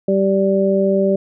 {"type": "harmonic tone", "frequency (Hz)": 194.7, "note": "G3", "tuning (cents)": -12, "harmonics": [1, 2, 3], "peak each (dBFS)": [-17, -17, -17], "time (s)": [0.08, 1.16], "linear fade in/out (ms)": 5, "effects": []}